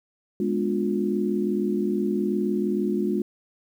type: chord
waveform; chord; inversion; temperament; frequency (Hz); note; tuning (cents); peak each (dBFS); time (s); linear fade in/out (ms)
sine; G# diminished seventh; none; equal with one note detuned; 207.7 / 246.9 / 293.7 / 356.2; G#3 / B3 / D4 / F4; 0 / 0 / 0 / +34; -25 / -31 / -30 / -26; 0.4-3.22; 2
effects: 9-bit